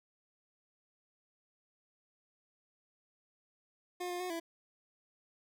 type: tone with pitch steps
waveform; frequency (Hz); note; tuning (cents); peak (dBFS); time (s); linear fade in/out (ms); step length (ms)
25% pulse; 358 / 354.4 / 363.8 / 333.2; F4 / F4 / F#4 / E4; +43 / +25 / -29 / +19; -33; 4-4.4; 10; 100
effects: none